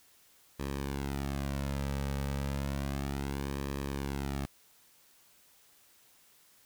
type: tone with flanger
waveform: sawtooth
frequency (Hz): 69.3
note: C#2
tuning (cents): 0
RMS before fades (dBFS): -35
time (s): 0.59-4.46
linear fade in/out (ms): 10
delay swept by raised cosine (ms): 1.4 to 2.9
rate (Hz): 0.32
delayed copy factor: -0.65
effects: white hiss -63 dBFS RMS until 6.65 s